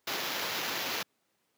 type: noise with sample-and-hold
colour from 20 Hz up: violet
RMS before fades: -34 dBFS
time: 0.07-1.03 s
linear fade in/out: 5 ms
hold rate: 8820 Hz
effects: pink hiss -75 dBFS RMS until 1.57 s + high-pass 200 Hz 12 dB/octave